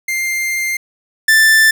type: tone pair in turn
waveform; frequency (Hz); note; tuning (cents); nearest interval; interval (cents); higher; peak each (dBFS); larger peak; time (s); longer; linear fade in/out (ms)
45% pulse; 2102 / 1767.6; C7 / A6; +7 / +7; minor third; 300; first; -16 / -7; second; 0.08-0.77 / 1.28-1.71; first; 5
effects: none